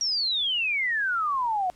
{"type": "exponential sweep", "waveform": "sine", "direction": "down", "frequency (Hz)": [5710, 709], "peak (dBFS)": -23, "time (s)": [0.01, 1.7], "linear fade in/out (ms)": 0, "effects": ["pink hiss -58 dBFS RMS until 1.75 s", "low-pass 10000 Hz 12 dB/octave"]}